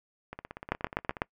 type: two click trains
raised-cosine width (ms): 0.5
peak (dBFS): -24 / -11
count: 15 / 5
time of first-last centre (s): 0.33-1.168 / 0.72-1.219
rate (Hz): 16.7 / 8.02
effects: noise-tail reverb RT60 0.1 s tail -25 dB re dry